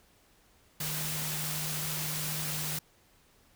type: tone in noise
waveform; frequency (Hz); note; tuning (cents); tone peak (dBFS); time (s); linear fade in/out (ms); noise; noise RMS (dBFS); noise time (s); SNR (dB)
sine; 153.5; D#3; -23; -38; 0.8-2.79; 5; white; -35; 0.8-2.79; -6
effects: pink hiss -64 dBFS RMS until 3.55 s

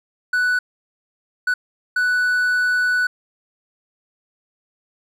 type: tone bursts at uneven times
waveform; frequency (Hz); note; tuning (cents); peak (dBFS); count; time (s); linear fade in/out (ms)
triangle; 1485; F#6; +6; -14; 3; 0.33-0.59 / 1.47-1.54 / 1.96-3.07; 5
effects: none

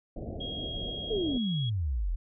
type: low-pass noise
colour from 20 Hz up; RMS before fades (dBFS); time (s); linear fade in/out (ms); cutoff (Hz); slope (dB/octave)
pink; -38; 0.16-1.38; 5; 720; 96
type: tone with pitch glide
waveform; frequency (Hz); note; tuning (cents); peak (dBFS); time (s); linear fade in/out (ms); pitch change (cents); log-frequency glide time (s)
sine; 3275 to 3315; G#7 to G#7; -25 to -4; -36; 0.4-1.7; 10; +21; 1.26-1.36
type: exponential sweep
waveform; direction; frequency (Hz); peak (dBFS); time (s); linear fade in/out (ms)
sine; down; 465.2 to 37.68; -27; 1.1-2.16; 10
effects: none

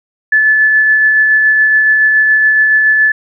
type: tone with tremolo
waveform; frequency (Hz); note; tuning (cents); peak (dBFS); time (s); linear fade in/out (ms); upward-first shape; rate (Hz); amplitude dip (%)
sine; 1734; A6; -26; -5; 0.32-3.12; 5; sine; 7.1; 25
effects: none

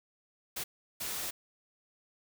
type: noise bursts at uneven times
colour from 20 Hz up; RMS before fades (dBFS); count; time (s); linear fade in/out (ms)
white; -37; 2; 0.56-0.64 / 1-1.31; 10
effects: none

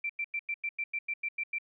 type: tone bursts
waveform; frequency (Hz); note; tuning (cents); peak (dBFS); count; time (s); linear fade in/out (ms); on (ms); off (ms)
sine; 2349; D7; 0; -30; 11; 0.04-1.585; 5; 55; 94
effects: none

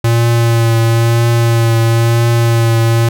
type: tone with vibrato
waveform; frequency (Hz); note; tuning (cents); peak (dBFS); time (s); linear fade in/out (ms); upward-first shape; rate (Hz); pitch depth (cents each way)
square; 115.9; A#2; -10; -9; 0.04-3.09; 5; triangle; 1; 24
effects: none

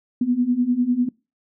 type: beating tone pair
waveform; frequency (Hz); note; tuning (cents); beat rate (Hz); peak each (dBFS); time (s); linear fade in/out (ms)
sine; 240 / 250; B3 / B3; -49 / +21; 10; -22 / -19; 0.21-1.09; 5
effects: noise-tail reverb RT60 0.3 s tail -25 dB re dry

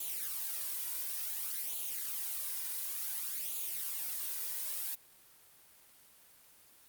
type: noise with flanger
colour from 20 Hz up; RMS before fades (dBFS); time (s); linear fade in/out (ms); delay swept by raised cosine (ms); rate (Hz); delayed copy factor
blue; -38; 0-4.95; 5; 0.28 to 2.08; 0.56; +0.65
effects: white hiss -61 dBFS RMS until 6.88 s + Opus 32 kbps

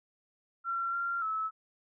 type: tone with pitch steps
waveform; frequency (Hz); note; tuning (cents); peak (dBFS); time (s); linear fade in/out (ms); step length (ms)
sine; 1364 / 1382 / 1301; F6 / F6 / E6; -41 / -19 / -23; -30; 0.64-1.51; 50; 290
effects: none

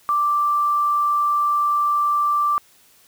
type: tone with quantisation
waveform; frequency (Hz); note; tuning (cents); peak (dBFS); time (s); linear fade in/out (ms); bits
sine; 1174.7; D6; 0; -16; 0.09-2.58; 0; 7
effects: white hiss -54 dBFS RMS until 3.07 s

